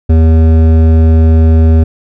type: tone with hard clipping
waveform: triangle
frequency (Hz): 80.5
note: E2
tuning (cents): -41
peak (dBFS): -5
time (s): 0.09-1.84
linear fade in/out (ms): 10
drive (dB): 16
effects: none